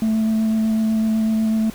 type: tone with vibrato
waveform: sine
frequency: 220.2 Hz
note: A3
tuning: 2 cents sharp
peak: -13 dBFS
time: 0.02-1.7 s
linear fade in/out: 2 ms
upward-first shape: square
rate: 8 Hz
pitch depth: 8 cents each way
effects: tanh soft clip ceiling -15 dBFS + pink hiss -40 dBFS RMS until 1.74 s